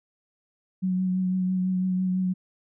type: tone with vibrato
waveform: sine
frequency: 185 Hz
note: F#3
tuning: in tune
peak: -22 dBFS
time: 0.82-2.34 s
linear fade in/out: 20 ms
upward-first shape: triangle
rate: 6 Hz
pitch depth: 23 cents each way
effects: none